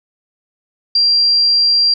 sine tone, 4744 Hz, D8, 17 cents sharp, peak -9 dBFS, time 0.95-1.94 s, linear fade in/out 5 ms, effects none

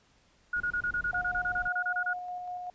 sine tone bursts, 1445 Hz, F#6, 41 cents flat, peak -27 dBFS, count 16, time 0.53-2.133 s, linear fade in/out 5 ms, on 73 ms, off 29 ms
brown noise, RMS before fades -46 dBFS, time 0.56-1.68 s, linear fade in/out 5 ms
sine tone with tremolo, 720 Hz, F#5, 47 cents flat, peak -34 dBFS, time 1.13-2.7 s, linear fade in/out 2 ms, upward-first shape square, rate 5.2 Hz, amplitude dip 25%
effects pink hiss -65 dBFS RMS until 2.74 s + resampled to 16000 Hz

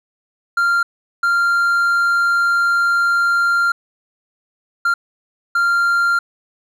triangle tone bursts at uneven times, 1390 Hz, F6, 9 cents flat, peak -11 dBFS, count 4, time 0.57-0.83 / 1.23-3.72 / 4.85-4.94 / 5.55-6.19 s, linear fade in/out 5 ms, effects none

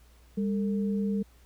sine tone pair together, 200.5 / 450 Hz, G3 / A4, +39 / +39 cents, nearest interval octave + major second, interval 1400 cents, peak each -26 / -35 dBFS, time 0.37-1.23 s, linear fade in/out 10 ms, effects added 60 Hz sine -55 dBFS peak until 1.45 s + pink hiss -63 dBFS RMS until 1.45 s

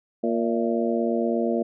harmonic tone with a mistuned harmonic, 116.54 Hz, A#2, in tune, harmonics 2 / 3 / 4 / 5 / 6, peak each -25 / -27 / -28 / -29 / -30 dBFS, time 0.23-1.63 s, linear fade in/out 10 ms, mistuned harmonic 6, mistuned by -70 cents, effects none

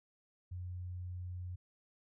sine tone, 90 Hz, F#2, 47 cents flat, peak -40 dBFS, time 0.51-1.56 s, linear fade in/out 10 ms, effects none

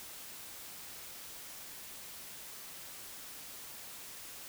silence, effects white hiss -48 dBFS RMS until 4.48 s

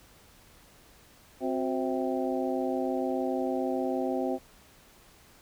harmonic tone with a mistuned harmonic, 130.81 Hz, C3, in tune, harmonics 2 / 3 / 4 / 5 / 6, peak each -31 / -33 / -34 / -35 / -36 dBFS, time 1.4-4.39 s, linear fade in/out 50 ms, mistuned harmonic 3, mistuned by -110 cents, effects pink hiss -57 dBFS RMS until 5.41 s

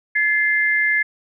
sine tone pair together, 1719.1 / 2087 Hz, A6 / C7, -41 / -5 cents, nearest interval minor third, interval 336 cents, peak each -18 dBFS, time 0.15-1.03 s, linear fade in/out 10 ms, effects none

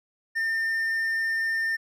triangle tone, 1806 Hz, A6, 45 cents sharp, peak -22 dBFS, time 0.35-1.77 s, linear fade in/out 20 ms, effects none

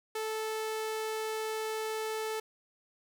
sawtooth tone, 437.7 Hz, A4, 9 cents flat, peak -29 dBFS, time 0.15-2.4 s, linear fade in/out 5 ms, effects none

